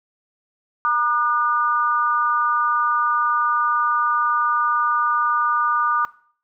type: tone with amplitude modulation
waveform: sine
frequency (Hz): 1207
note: D6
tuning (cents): +47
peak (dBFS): -12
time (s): 0.85-6.05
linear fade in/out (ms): 0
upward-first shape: sine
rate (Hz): 260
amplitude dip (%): 95
effects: noise-tail reverb RT60 0.5 s tail -19 dB re dry

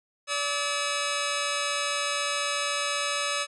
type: tone pair together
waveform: 10% pulse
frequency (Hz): 576 / 1286.4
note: D5 / E6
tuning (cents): -34 / -43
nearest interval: octave + major second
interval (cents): 1391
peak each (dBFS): -21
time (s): 0.27-3.47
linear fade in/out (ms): 50
effects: resampled to 24000 Hz

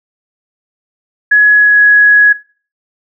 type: tone with pitch glide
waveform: sine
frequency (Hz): 1685 to 1674.3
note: G#6 to G#6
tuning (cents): +25 to +14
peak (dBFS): -3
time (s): 1.31-2.33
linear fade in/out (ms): 10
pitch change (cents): -11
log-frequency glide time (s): 1.52-1.78
effects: noise-tail reverb RT60 0.4 s tail -19 dB re dry

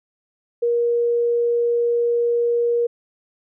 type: tone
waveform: sine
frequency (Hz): 473.6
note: A#4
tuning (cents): +27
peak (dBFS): -16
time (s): 0.62-2.87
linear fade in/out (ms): 10
effects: none

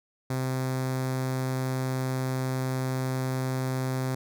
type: tone with notch filter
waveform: sawtooth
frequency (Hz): 130.2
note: C3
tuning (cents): -8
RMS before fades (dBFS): -29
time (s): 0.3-4.15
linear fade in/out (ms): 5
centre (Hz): 2900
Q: 1.7
effects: none

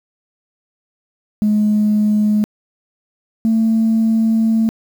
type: tone pair in turn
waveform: sine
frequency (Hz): 211 / 223.5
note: G#3 / A3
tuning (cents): +28 / +27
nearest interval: minor second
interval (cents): 99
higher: second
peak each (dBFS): -10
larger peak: neither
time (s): 1.42-2.44 / 3.45-4.69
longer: second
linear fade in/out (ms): 0
effects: tanh soft clip ceiling -8 dBFS + 7-bit

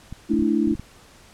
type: clicks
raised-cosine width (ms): 5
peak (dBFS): -21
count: 8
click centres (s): 0.126 / 0.337 / 0.392 / 0.422 / 0.675 / 0.716 / 0.753 / 0.796
type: chord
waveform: sine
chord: A suspended fourth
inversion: none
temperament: equal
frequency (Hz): 220 / 293.7 / 329.6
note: A3 / D4 / E4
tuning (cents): 0 / 0 / 0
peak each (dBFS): -22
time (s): 0.29-0.75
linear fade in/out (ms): 20
effects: pink hiss -50 dBFS RMS until 1.33 s + low-pass 10000 Hz 12 dB/octave

